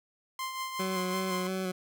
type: tone with tremolo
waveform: sawtooth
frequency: 1046.5 Hz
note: C6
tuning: in tune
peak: -28 dBFS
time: 0.39-1.47 s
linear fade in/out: 2 ms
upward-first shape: triangle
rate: 5.5 Hz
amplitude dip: 55%
type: tone with vibrato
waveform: 20% pulse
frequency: 186 Hz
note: F#3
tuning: 9 cents sharp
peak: -26 dBFS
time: 0.79-1.72 s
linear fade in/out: 10 ms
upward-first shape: square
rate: 2.9 Hz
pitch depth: 21 cents each way
effects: none